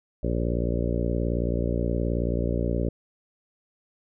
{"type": "harmonic tone with a mistuned harmonic", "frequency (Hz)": 58.8, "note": "A#1", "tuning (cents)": 16, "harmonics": [1, 2, 3, 4, 5, 6, 7, 8, 9, 10], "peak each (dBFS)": [-27, -30, -32, -33, -34, -35, -35, -36, -37, -37], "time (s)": [0.23, 2.89], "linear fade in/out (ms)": 5, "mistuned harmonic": 10, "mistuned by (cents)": -25, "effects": []}